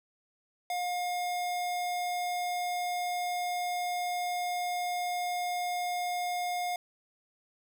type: tone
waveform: square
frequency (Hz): 713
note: F5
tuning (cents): +36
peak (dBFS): -31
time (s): 0.7-6.76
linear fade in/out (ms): 2
effects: none